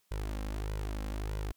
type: tone with flanger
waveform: sawtooth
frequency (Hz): 51.91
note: G#1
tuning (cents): 0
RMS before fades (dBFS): -36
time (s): 0.11-1.52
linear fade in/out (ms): 5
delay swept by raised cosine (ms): 2 to 3.8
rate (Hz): 1.6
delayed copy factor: +0.65
effects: white hiss -73 dBFS RMS until 1.56 s